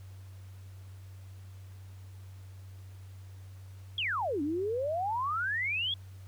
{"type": "exponential two-way sweep", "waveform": "sine", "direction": "down then up", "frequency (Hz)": [3419, 277.9, 3419], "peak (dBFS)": -29, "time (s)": [3.98, 5.94], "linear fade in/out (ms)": 2, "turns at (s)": 4.42, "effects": ["added 95 Hz sine -45 dBFS peak until 6.27 s", "pink hiss -62 dBFS RMS until 6.27 s"]}